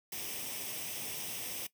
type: noise with comb filter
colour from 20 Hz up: white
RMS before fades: -40 dBFS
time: 0.12-1.67 s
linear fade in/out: 5 ms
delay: 0.35 ms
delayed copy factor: +0.6
effects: noise-tail reverb RT60 0.1 s tail -18 dB re dry + high-pass 100 Hz 12 dB/octave